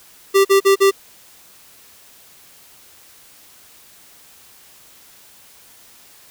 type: tone bursts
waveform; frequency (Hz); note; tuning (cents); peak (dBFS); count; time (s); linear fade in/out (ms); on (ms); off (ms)
square; 392; G4; 0; -10; 4; 0.34-0.912; 20; 110; 44
effects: white hiss -47 dBFS RMS until 6.3 s